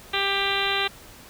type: harmonic tone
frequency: 395.3 Hz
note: G4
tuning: 15 cents sharp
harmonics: 1 / 2 / 3 / 4 / 5 / 6 / 7 / 8 / 9 / 10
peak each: -31 / -31 / -31 / -31 / -31 / -31 / -31 / -31 / -31 / -31 dBFS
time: 0.13-0.88 s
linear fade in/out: 10 ms
effects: pink hiss -46 dBFS RMS until 1.29 s